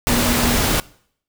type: tone in noise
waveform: sine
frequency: 240 Hz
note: B3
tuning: 49 cents flat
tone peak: -21 dBFS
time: 0.09-0.57 s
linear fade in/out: 0 ms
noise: pink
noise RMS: -18 dBFS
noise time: 0.07-0.8 s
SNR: -6 dB
effects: noise-tail reverb RT60 0.6 s tail -22 dB re dry